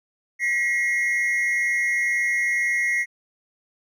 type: tone pair together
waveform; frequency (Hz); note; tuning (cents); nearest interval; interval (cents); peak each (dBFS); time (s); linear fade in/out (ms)
triangle; 1921 / 2143; B6 / C7; -48 / +41; major second; 189; -21; 0.39-3.06; 50
effects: none